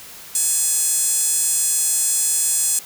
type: tone with high-pass filter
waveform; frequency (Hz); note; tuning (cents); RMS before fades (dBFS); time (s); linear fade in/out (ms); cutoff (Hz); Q
sawtooth; 847; G#5; +34; -19; 0.35-2.79; 2; 8100; 3.2
effects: white hiss -39 dBFS RMS until 2.85 s